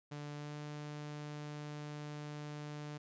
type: tone with pitch glide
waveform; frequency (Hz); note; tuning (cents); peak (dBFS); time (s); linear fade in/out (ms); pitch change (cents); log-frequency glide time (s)
sawtooth; 146.83 to 148.54; D3 to D3; 0 to +20; -39; 0.11-2.98; 10; +20; 0.35-0.56
effects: resampled to 16000 Hz